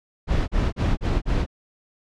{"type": "noise bursts", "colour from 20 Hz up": "brown", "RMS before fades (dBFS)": -20, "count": 5, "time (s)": [0.27, 1.464], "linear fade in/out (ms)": 50, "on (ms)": 210, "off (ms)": 36, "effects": ["low-pass 5000 Hz 12 dB/octave"]}